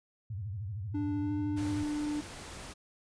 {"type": "tone with vibrato", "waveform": "sine", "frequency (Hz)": 101, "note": "G#2", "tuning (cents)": -48, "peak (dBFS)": -35, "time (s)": [0.3, 1.83], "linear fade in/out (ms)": 5, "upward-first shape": "sine", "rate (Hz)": 13, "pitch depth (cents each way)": 210}
{"type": "tone with pitch glide", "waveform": "triangle", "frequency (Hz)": [293.7, 297.3], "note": ["D4", "D4"], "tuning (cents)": [0, 21], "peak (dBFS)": -29, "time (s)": [0.94, 2.21], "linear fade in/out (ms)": 10, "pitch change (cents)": 21, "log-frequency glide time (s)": [1.21, 1.32]}
{"type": "noise", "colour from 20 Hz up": "pink", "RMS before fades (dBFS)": -45, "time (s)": [1.56, 2.74], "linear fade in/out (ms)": 20}
{"effects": ["resampled to 22050 Hz"]}